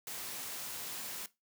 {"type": "high-pass noise", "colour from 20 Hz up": "white", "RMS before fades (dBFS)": -42, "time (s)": [0.07, 1.26], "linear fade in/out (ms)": 2, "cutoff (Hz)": 110, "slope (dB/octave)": 12, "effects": ["noise-tail reverb RT60 0.2 s tail -17 dB re dry"]}